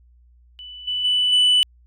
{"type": "tone with level steps", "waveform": "sine", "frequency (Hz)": 2982, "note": "F#7", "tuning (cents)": 13, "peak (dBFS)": [-35, -21, -15, -10], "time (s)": [0.59, 1.63], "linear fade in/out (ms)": 0, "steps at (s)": [0.87, 1.04, 1.32], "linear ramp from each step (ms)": 10, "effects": ["tanh soft clip ceiling -12 dBFS", "added 60 Hz sine -50 dBFS peak until 1.86 s"]}